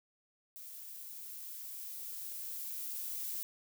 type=noise with level ramp; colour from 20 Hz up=violet; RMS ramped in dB=-49 to -39 dBFS; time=0.56-3.43 s; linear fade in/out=0 ms; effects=none